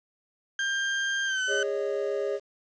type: tone with pitch glide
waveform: 35% pulse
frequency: 1592 to 1515.7 Hz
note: G6 to F#6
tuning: +26 to +41 cents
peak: -24 dBFS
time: 0.59-1.63 s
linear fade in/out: 2 ms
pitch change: -85 cents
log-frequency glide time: 1.25-1.42 s
type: chord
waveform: triangle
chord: Ab suspended fourth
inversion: none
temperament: equal with one note detuned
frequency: 408.4 / 554.4 / 622.3 Hz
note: Ab4 / Db5 / Eb5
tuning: -29 / 0 / 0 cents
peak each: -27 / -29 / -33 dBFS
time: 1.47-2.4 s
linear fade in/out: 50 ms
effects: resampled to 16000 Hz + 9-bit